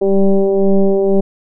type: tone with frequency modulation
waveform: sine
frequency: 196 Hz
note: G3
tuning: in tune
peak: -8 dBFS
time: 0.01-1.21 s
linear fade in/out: 10 ms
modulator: 195 Hz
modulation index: 1.7
effects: none